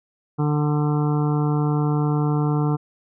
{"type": "harmonic tone", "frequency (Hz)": 148.7, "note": "D3", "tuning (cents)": 22, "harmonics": [1, 2, 3, 5, 6, 7, 8, 9], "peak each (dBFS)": [-19, -25, -29, -33, -35, -36, -37, -38], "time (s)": [0.38, 2.77], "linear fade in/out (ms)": 20, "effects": []}